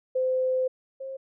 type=tone pair in turn; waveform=sine; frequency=515 / 533.8 Hz; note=C5 / C5; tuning=-28 / +35 cents; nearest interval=minor second; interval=63 cents; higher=second; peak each=-22 / -33 dBFS; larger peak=first; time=0.15-0.68 / 1-1.17 s; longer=first; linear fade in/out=10 ms; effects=none